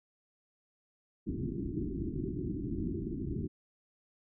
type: low-pass noise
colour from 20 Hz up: white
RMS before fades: -36 dBFS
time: 1.26-3.48 s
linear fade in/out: 20 ms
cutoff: 380 Hz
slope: 96 dB/octave
effects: none